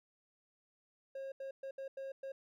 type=tone bursts at uneven times; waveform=triangle; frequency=540 Hz; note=C#5; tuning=45 cents flat; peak=-39 dBFS; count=6; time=1.15-1.32 / 1.4-1.51 / 1.63-1.71 / 1.78-1.88 / 1.97-2.12 / 2.23-2.32 s; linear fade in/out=5 ms; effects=none